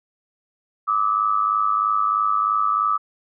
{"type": "tone pair together", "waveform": "sine", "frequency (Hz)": [1174.7, 1277.8], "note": ["D6", "D#6"], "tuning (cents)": [0, 46], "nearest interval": "minor second", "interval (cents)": 146, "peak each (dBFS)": -20, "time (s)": [0.87, 2.98], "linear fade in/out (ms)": 20, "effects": []}